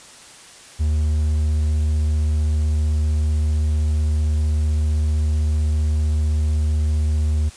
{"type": "tone", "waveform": "triangle", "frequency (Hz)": 76.3, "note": "D#2", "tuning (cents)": -33, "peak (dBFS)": -14, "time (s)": [0.79, 7.5], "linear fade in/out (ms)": 20, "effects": ["white hiss -43 dBFS RMS until 7.56 s", "resampled to 22050 Hz"]}